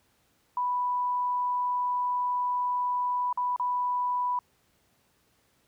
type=tone with dropouts; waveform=sine; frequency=987.8 Hz; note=B5; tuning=in tune; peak=-25 dBFS; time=0.57-4.39 s; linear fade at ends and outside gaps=2 ms; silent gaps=3.328-3.374 / 3.562-3.597 s; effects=pink hiss -68 dBFS RMS until 5.67 s + high-pass 60 Hz 12 dB/octave